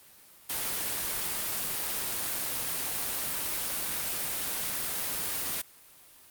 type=noise; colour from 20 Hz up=white; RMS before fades=-32 dBFS; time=0.49-5.62 s; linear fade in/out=10 ms; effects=white hiss -55 dBFS RMS until 6.3 s + Opus 32 kbps